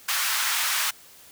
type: high-pass noise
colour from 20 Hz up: pink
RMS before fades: -25 dBFS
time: 0.08-0.91 s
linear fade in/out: 10 ms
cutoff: 1100 Hz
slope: 24 dB/octave
effects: white hiss -50 dBFS RMS until 1.31 s